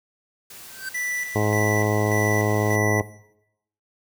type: noise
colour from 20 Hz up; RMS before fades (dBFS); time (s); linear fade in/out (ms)
white; -42; 0.5-2.76; 5
type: tone with exponential growth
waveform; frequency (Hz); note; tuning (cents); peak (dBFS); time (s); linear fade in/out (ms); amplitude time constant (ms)
square; 1551; G6; -19; -27; 0.65-0.89; 5; 52
type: tone with tremolo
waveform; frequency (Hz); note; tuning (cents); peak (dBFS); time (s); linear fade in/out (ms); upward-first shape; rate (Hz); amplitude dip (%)
square; 1974; B6; -1; -26; 0.94-3.01; 10; square; 1.7; 55
type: harmonic tone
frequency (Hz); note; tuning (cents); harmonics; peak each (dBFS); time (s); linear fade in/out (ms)
105.5; G#2; +28; 1 / 2 / 3 / 4 / 5 / 6 / 7 / 8 / 9 / 10; -23 / -28 / -28 / -25 / -31 / -30 / -31 / -34 / -35 / -35; 1.35-3.02; 10
effects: noise-tail reverb RT60 0.8 s tail -17 dB re dry